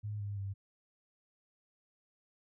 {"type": "tone with pitch steps", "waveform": "sine", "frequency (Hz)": [104.9, 101.62, 98.44], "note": ["G#2", "G#2", "G2"], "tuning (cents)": [18, -37, 8], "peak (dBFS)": -36, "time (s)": [0.03, 0.54], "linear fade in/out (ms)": 20, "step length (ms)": 170, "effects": []}